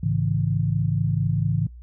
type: tone cluster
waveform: sine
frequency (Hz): 105.7 / 137.2 / 161.6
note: G#2 / C#3 / E3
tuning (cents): +31 / -17 / -34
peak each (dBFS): -24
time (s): 0.03-1.67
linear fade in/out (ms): 5
effects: noise-tail reverb RT60 0.1 s tail -24 dB re dry + added 60 Hz sine -39 dBFS peak until 1.82 s